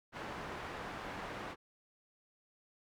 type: low-pass noise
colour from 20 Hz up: white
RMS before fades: -44 dBFS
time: 0.12-1.56 s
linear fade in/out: 50 ms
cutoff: 1400 Hz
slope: 12 dB/octave
effects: none